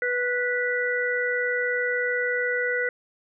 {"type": "harmonic tone", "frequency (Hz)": 491.5, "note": "B4", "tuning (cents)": -8, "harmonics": [1, 3, 4], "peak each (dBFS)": [-27, -27, -27], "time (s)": [0.02, 2.89], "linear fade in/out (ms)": 2, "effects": []}